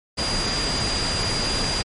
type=tone in noise; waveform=sine; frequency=4821 Hz; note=D8; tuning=45 cents sharp; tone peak=-25 dBFS; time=0.17-1.83 s; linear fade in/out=20 ms; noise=pink; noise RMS=-25 dBFS; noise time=0.17-1.83 s; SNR=-3 dB; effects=low-pass 10000 Hz 12 dB/octave + MP3 48 kbps